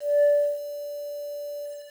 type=tone with ADSR envelope; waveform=sine; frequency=582 Hz; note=D5; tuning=16 cents flat; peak=-13 dBFS; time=0-1.94 s; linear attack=230 ms; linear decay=350 ms; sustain=-18 dB; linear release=290 ms; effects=tanh soft clip ceiling -14 dBFS + 8-bit